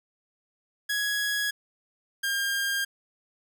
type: tone pair in turn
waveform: sawtooth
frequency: 1668 / 1607.9 Hz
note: G#6 / G6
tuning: +7 / +44 cents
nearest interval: minor second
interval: 63 cents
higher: first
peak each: -22 dBFS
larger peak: neither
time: 0.89-1.51 / 2.23-2.85 s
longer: neither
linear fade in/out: 10 ms
effects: none